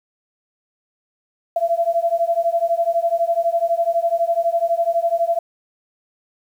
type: beating tone pair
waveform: sine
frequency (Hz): 670 / 682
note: E5 / F5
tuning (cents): +28 / -41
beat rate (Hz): 12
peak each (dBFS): -19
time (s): 1.56-5.39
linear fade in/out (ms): 5
effects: 8-bit